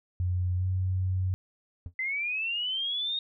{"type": "tone with pitch glide", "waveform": "sine", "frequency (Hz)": [90.3, 92.95], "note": ["F#2", "F#2"], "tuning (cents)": [-42, 8], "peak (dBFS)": -25, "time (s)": [0.2, 1.34], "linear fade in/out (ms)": 0, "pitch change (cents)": 50, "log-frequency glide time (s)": [0.56, 0.65]}
{"type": "tone with exponential decay", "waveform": "triangle", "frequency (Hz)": 87.31, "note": "F2", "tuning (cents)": 0, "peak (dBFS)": -29, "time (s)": [1.86, 1.94], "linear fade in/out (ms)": 0, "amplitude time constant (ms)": 16}
{"type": "linear sweep", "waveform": "sine", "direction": "up", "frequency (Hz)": [2027, 3729], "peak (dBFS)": -28, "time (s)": [1.99, 3.19], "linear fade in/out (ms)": 2}
{"effects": []}